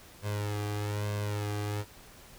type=tone with flanger; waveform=sawtooth; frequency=103.83 Hz; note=G#2; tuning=in tune; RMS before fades=-33 dBFS; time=0.22-1.85 s; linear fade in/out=50 ms; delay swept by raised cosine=1.9 to 2.53 ms; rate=1.1 Hz; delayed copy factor=+1; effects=pink hiss -53 dBFS RMS until 2.38 s